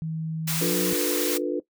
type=tone with pitch glide; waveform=sine; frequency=160 to 180.63 Hz; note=D#3 to F#3; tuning=+49 to -41 cents; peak=-27 dBFS; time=0.02-0.93 s; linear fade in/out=0 ms; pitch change=+210 cents; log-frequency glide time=0.56-0.73 s
type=high-pass noise; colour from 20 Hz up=white; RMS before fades=-28 dBFS; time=0.47-1.38 s; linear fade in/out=10 ms; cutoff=900 Hz; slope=12 dB/octave
type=chord; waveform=sine; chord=B half-diminished seventh; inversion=first; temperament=just; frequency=296.3 / 355.6 / 444.5 / 493.9 Hz; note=D4 / F4 / A4 / B4; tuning=+15 / +31 / +18 / 0 cents; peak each=-28 / -28 / -30 / -30 dBFS; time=0.61-1.6 s; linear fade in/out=5 ms
effects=noise-tail reverb RT60 0.1 s tail -17 dB re dry